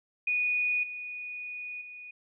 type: tone with level steps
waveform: sine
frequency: 2468 Hz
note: D#7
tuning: 15 cents flat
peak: -25 / -36 / -42 dBFS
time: 0.27-2.11 s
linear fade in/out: 5 ms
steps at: 0.83 / 1.81 s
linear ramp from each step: 5 ms
effects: none